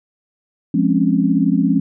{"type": "chord", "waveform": "sine", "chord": "Db major seventh", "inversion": "first", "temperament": "equal with one note detuned", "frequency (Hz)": [174.61, 207.7, 261.6, 279.1], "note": ["F3", "Ab3", "C4", "Db4"], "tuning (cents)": [0, 0, 0, 12], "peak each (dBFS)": -18, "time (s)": [0.74, 1.8], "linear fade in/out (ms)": 5, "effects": []}